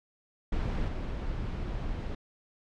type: noise with level steps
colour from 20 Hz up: brown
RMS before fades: -30 / -34 dBFS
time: 0.52-2.15 s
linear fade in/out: 5 ms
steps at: 0.88 s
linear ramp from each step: 2 ms
effects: low-pass 4000 Hz 12 dB/octave